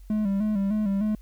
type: tone with vibrato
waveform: triangle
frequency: 205 Hz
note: G#3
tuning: 22 cents flat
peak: -20 dBFS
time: 0.1-1.15 s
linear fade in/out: 2 ms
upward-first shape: square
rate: 3.3 Hz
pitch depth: 71 cents each way
effects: added 46 Hz sine -43 dBFS peak until 1.21 s + white hiss -64 dBFS RMS until 1.21 s